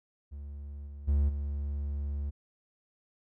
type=tone with level steps; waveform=triangle; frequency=71.5 Hz; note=D2; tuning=46 cents flat; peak=-37 / -39 / -21 / -29 dBFS; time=0.31-2.31 s; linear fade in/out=20 ms; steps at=0.86 / 1.07 / 1.28 s; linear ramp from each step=20 ms; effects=none